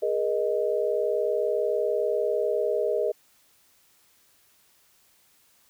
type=chord; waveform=sine; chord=Ab suspended second; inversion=none; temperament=equal with one note detuned; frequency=415.3 / 475.4 / 622.3 Hz; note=Ab4 / Bb4 / Eb5; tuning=0 / +34 / 0 cents; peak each=-27 dBFS; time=0.02-3.12 s; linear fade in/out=10 ms; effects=white hiss -62 dBFS RMS until 5.69 s